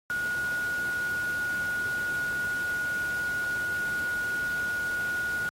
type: tone in noise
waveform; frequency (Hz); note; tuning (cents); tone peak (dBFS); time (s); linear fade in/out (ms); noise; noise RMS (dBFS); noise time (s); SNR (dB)
sine; 1449; F#6; -37; -27; 0.1-5.49; 0; pink; -42; 0.1-5.49; +12
effects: high-pass 80 Hz 12 dB/octave + AAC 48 kbps